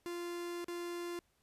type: tone with dropouts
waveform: 45% pulse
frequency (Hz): 347.3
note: F4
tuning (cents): -10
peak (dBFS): -39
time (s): 0.06-1.19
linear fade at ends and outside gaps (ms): 0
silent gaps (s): 0.644-0.683
effects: pink hiss -75 dBFS RMS until 1.42 s + resampled to 32000 Hz